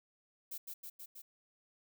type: noise with echo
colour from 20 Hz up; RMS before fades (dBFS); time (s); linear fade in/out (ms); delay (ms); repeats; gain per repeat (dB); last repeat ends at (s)
violet; -43; 0.51-0.58; 10; 160; 4; -2; 1.22
effects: none